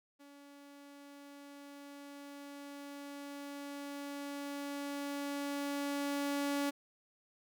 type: tone with level ramp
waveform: sawtooth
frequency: 283.8 Hz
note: C#4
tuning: 41 cents sharp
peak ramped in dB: -51 to -28 dBFS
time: 0.19-6.71 s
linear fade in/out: 20 ms
effects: none